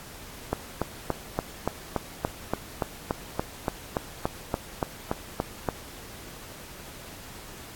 click train, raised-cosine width 1 ms, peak -10 dBFS, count 19, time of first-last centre 0.53-5.688 s, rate 3.49 Hz, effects pink hiss -44 dBFS RMS until 7.75 s + AAC 64 kbps

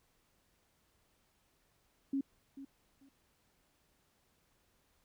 sine tone with echo, 273.6 Hz, C#4, 23 cents flat, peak -31 dBFS, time 2.13-2.21 s, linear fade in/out 5 ms, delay 440 ms, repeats 2, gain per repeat -14 dB, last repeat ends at 3.09 s, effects pink hiss -74 dBFS RMS until 5.04 s

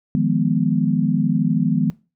sine chord, F half-diminished seventh, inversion third, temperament equal, 155.56 / 174.61 / 207.7 / 246.9 Hz, Eb3 / F3 / Ab3 / Cb4, 0 / 0 / 0 / 0 cents, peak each -21 dBFS, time 0.15-1.9 s, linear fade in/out 0 ms, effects noise-tail reverb RT60 0.3 s tail -21 dB re dry

